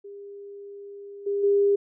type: tone with level steps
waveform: sine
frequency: 402.6 Hz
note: G4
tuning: 46 cents sharp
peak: -38 / -23 / -17 dBFS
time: 0.04-1.76 s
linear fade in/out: 10 ms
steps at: 1.26 / 1.43 s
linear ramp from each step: 10 ms
effects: none